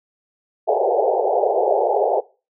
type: band-pass noise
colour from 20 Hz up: pink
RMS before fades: -18 dBFS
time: 0.67-2.21 s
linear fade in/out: 20 ms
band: 390 to 840 Hz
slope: 96 dB/octave
effects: noise-tail reverb RT60 0.3 s tail -19 dB re dry